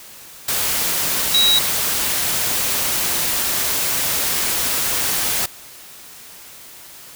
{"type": "tone in noise", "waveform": "sine", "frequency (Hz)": 3850, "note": "B7", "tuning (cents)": -45, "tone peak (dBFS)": -12, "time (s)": [1.34, 1.59], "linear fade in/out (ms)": 5, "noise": "white", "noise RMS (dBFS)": -20, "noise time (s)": [0.48, 5.46], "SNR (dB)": 5, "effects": ["white hiss -40 dBFS RMS until 7.15 s"]}